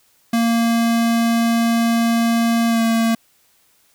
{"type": "tone with pitch glide", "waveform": "square", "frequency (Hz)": [231.3, 227.6], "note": ["A#3", "A#3"], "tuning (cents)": [-13, -41], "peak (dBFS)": -15, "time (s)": [0.33, 3.15], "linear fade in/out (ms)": 5, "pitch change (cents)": -28, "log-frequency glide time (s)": [2.68, 2.81], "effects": ["white hiss -58 dBFS RMS until 3.94 s"]}